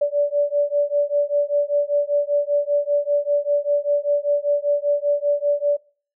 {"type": "beating tone pair", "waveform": "sine", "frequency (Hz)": [577, 582.1], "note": ["D5", "D5"], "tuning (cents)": [-31, -15], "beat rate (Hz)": 5.1, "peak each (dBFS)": -20, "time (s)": [0.01, 5.77], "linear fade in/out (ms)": 10, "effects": ["noise-tail reverb RT60 0.4 s tail -20 dB re dry"]}